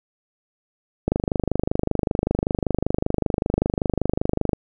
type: click train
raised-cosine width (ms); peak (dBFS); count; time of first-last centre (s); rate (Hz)
2; -6; 88; 1.08-4.532; 25.2
effects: none